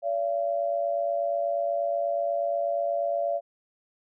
sine tone pair together, 572.7 / 681 Hz, D5 / F5, -44 / -44 cents, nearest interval minor third, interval 300 cents, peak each -27 dBFS, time 0.02-3.41 s, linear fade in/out 50 ms, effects none

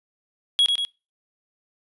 triangle tone with echo, 3322 Hz, G#7, in tune, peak -13 dBFS, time 0.59-0.66 s, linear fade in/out 0 ms, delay 95 ms, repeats 2, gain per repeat -4 dB, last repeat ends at 0.85 s, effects noise-tail reverb RT60 0.3 s tail -25 dB re dry + resampled to 24000 Hz

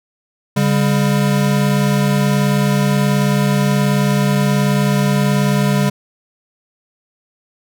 square tone pair together, 141.55 / 200.2 Hz, C#3 / G3, +37 / +37 cents, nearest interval tritone, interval 600 cents, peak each -16 dBFS, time 0.56-5.9 s, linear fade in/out 10 ms, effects none

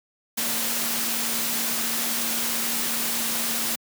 sine tone in noise, 231.2 Hz, A#3, 14 cents flat, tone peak -36 dBFS, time 0.37-3.76 s, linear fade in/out 10 ms, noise white, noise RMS -26 dBFS, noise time 0.37-3.76 s, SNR -13 dB, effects high-pass 150 Hz 12 dB/octave

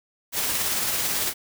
white noise with tremolo, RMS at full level -24 dBFS, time 0.32-1.34 s, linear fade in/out 50 ms, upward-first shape triangle, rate 18 Hz, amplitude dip 30%, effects none

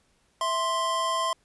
square tone pair together, 657 / 1047.8 Hz, E5 / C6, -6 / +2 cents, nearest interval minor sixth, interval 808 cents, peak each -32 / -26 dBFS, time 0.41-1.33 s, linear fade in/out 2 ms, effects pink hiss -67 dBFS RMS until 1.44 s + resampled to 24000 Hz

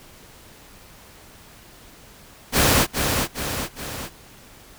pink noise with echo, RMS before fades -17 dBFS, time 2.52-2.87 s, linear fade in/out 50 ms, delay 410 ms, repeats 3, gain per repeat -5 dB, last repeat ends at 4.1 s, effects pink hiss -47 dBFS RMS until 4.78 s

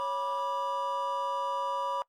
triangle tone cluster, 554 / 978 / 1177 Hz, C#5 / B5 / D6, -1 / -17 / +3 cents, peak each -34 / -30 / -34 dBFS, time 0-2.02 s, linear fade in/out 0 ms, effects noise-tail reverb RT60 0.1 s tail -24 dB re dry + Opus 32 kbps

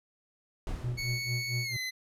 brown noise with exponential decay, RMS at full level -33 dBFS, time 0.67-1.69 s, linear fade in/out 1 ms, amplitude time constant 220 ms
triangle tone with tremolo, 121.5 Hz, B2, 28 cents flat, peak -27 dBFS, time 0.83-1.77 s, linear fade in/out 10 ms, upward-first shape sine, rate 4.4 Hz, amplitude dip 90%
25% pulse tone with pitch glide, 2217 to 2033 Hz, C#7 to B6, 0 to +50 cents, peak -29 dBFS, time 0.97-1.91 s, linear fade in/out 20 ms, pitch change -150 cents, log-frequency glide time 1.64-1.77 s
effects low-pass 12000 Hz 12 dB/octave

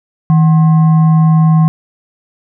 sine tone with frequency modulation, 160 Hz, D#3, 49 cents sharp, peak -5 dBFS, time 0.3-1.68 s, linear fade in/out 0 ms, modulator 905 Hz, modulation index 0.25, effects none

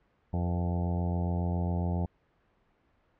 harmonic tone with a mistuned harmonic, 87.31 Hz, F2, in tune, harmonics 1 / 2 / 3 / 4 / 5 / 6 / 7 / 8 / 9 / 10, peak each -29 / -32 / -42 / -43 / -45 / -47 / -45 / -44 / -45 / -47 dBFS, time 0.33-2.06 s, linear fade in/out 5 ms, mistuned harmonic 6, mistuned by -33 cents, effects pink hiss -69 dBFS RMS until 3.19 s + low-pass 2000 Hz 12 dB/octave

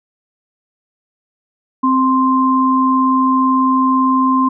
sine tone pair together, 261.8 / 1047 Hz, C4 / C6, +1 / +1 cents, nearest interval 2 octaves, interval 2400 cents, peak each -13 / -13 dBFS, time 1.83-4.49 s, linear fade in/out 10 ms, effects none

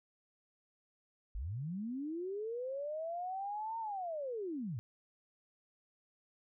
sine linear two-way sweep, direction up then down, 42.97 to 920 to 99.9 Hz, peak -37 dBFS, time 1.35-4.79 s, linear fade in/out 0 ms, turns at 3.79 s, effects none

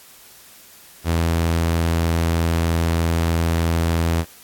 sawtooth tone, 83.2 Hz, E2, 17 cents sharp, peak -13 dBFS, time 1.04-4.25 s, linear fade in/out 50 ms, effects white hiss -46 dBFS RMS until 4.43 s + AAC 64 kbps

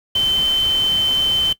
sine tone in noise, 3079 Hz, G7, 32 cents flat, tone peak -14 dBFS, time 0.15-1.53 s, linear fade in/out 5 ms, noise pink, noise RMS -31 dBFS, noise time 0.15-1.53 s, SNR +14 dB, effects noise-tail reverb RT60 0.1 s tail -18 dB re dry

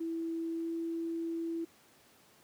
sine tone with pitch glide, 329.6 to 331.7 Hz, E4 to E4, 0 to +11 cents, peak -33 dBFS, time 0-1.65 s, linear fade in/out 10 ms, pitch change +11 cents, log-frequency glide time 0.51-0.71 s, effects pink hiss -62 dBFS RMS until 2.43 s + high-pass 150 Hz 12 dB/octave

